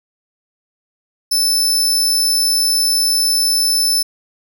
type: tone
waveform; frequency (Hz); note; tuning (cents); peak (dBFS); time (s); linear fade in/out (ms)
sawtooth; 5274; E8; 0; -10; 1.31-4.03; 10
effects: none